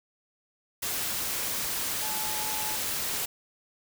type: tone in noise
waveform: sine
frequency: 860 Hz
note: A5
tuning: 40 cents flat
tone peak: -37 dBFS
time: 2.02-2.76 s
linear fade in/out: 10 ms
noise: white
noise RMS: -31 dBFS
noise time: 0.82-3.26 s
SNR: -9 dB
effects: none